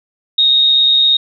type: tone with amplitude modulation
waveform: sine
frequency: 3729 Hz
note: A#7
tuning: in tune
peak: -6 dBFS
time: 0.38-1.17 s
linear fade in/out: 5 ms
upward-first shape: sine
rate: 137 Hz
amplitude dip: 40%
effects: none